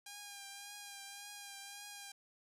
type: tone with vibrato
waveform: 5% pulse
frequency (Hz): 807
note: G#5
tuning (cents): -50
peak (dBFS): -36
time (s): 0.06-2.12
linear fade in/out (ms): 5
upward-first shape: triangle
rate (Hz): 1.8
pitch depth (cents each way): 34
effects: none